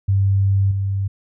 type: tone with level steps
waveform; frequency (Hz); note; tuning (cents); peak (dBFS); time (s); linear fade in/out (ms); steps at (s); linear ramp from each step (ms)
sine; 98; G2; 0; -13 / -18; 0.08-1.08; 10; 0.71; 5
effects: none